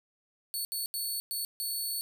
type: tone bursts at uneven times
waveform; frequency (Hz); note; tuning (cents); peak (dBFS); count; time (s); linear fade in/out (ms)
10% pulse; 4435; C#8; 0; -25; 5; 0.54-0.65 / 0.72-0.86 / 0.94-1.2 / 1.31-1.45 / 1.6-2.01; 0
effects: none